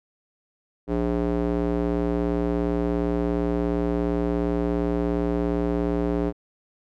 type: tone with band-pass filter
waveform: square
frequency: 58.6 Hz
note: A#1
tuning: 10 cents sharp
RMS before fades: -24 dBFS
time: 0.87-6.33 s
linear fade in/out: 50 ms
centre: 370 Hz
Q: 1.5
effects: none